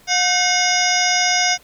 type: harmonic tone with a mistuned harmonic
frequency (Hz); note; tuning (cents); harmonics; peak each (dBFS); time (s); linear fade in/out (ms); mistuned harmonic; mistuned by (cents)
721; F#5; -45; 1 / 2 / 3 / 4 / 5 / 7 / 8 / 9; -21 / -24 / -21 / -27 / -26 / -21 / -23 / -25; 0.07-1.58; 50; 2; +100
effects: pink hiss -50 dBFS RMS until 1.63 s